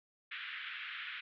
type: band-pass noise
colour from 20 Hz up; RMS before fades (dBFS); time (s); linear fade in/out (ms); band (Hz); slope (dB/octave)
pink; -44; 0.31-1.21; 10; 1400 to 3400; 48
effects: none